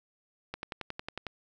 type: click train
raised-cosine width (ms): 0.3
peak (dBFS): -20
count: 9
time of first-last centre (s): 0.54-1.267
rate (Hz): 11
effects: none